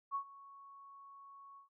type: tone with ADSR envelope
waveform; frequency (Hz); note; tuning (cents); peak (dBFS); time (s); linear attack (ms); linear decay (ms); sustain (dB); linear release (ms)
sine; 1108.7; C#6; 0; -33; 0.11-1.69; 41; 85; -20; 120
effects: none